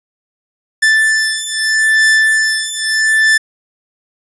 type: beating tone pair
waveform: 45% pulse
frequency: 1760 / 1760.79 Hz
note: A6 / A6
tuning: 0 / +1 cents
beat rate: 0.79 Hz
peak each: -13 dBFS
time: 0.82-3.38 s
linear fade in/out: 10 ms
effects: resampled to 24000 Hz